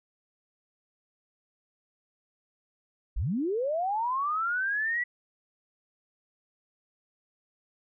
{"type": "linear sweep", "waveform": "sine", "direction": "up", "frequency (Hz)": [30.55, 1969], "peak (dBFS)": -26, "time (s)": [3.16, 5.04], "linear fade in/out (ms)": 10, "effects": []}